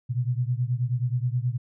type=beating tone pair; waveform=sine; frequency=120.2 / 129.6 Hz; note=B2 / C3; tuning=-46 / -16 cents; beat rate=9.4 Hz; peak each=-25 / -27 dBFS; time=0.09-1.58 s; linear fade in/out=20 ms; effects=none